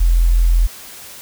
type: tone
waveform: sine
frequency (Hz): 42.41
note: E1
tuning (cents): +50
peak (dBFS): -9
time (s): 0-0.67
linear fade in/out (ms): 10
effects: white hiss -36 dBFS RMS until 1.21 s